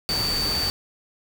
sine tone in noise, 4577 Hz, D8, 45 cents flat, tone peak -23 dBFS, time 0.09-0.7 s, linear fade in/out 0 ms, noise pink, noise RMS -29 dBFS, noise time 0.09-0.7 s, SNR +3 dB, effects none

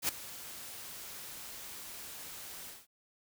white noise with ADSR envelope, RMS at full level -29 dBFS, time 0.02-2.87 s, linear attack 67 ms, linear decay 7 ms, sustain -17 dB, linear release 210 ms, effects none

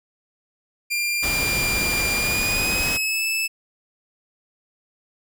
sawtooth tone with pitch glide, 2391 to 2623 Hz, D7 to E7, +30 to -9 cents, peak -18 dBFS, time 0.9-3.48 s, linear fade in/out 20 ms, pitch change +161 cents, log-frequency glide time 2.15-3.23 s
pink noise, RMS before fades -27 dBFS, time 1.22-2.98 s, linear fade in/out 20 ms
effects none

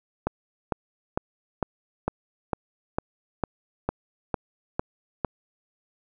click train, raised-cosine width 1 ms, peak -10 dBFS, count 12, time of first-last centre 0.27-5.247 s, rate 2.21 Hz, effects none

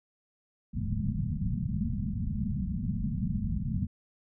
white low-pass noise, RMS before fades -31 dBFS, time 0.73-3.87 s, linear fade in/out 20 ms, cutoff 230 Hz, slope 96 dB/octave, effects none

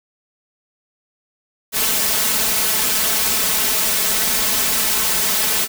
white noise with comb filter, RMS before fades -18 dBFS, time 1.72-5.68 s, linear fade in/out 50 ms, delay 4.6 ms, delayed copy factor +0.9, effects none

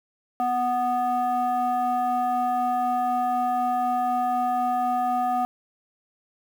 sine tone with frequency modulation, 740 Hz, F#5, in tune, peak -20 dBFS, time 0.4-5.45 s, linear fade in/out 0 ms, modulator 492 Hz, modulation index 0.63, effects tanh soft clip ceiling -17 dBFS + 8-bit

